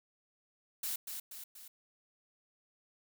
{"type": "noise with echo", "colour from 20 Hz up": "blue", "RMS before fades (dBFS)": -37, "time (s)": [0.83, 0.96], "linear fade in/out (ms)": 5, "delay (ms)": 240, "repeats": 3, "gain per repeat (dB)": -5, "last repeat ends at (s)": 1.68, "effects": []}